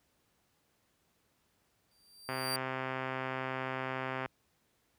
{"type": "tone with exponential growth", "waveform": "sawtooth", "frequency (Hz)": 4699, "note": "D8", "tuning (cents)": 0, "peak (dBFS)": -29, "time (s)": [1.91, 2.56], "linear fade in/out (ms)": 2, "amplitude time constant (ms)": 140}
{"type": "click train", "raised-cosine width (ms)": 0.5, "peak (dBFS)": -21, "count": 259, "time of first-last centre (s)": [2.29, 4.259], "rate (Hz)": 131}
{"effects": ["pink hiss -74 dBFS RMS until 4.98 s", "high-pass 60 Hz 12 dB/octave"]}